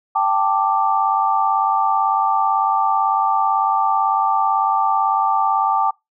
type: chord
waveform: sine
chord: G suspended second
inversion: none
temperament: just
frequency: 784 / 882 / 1176 Hz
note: G5 / A5 / D6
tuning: 0 / +4 / +2 cents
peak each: -19 dBFS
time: 0.15-5.91 s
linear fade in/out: 10 ms
effects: noise-tail reverb RT60 0.2 s tail -25 dB re dry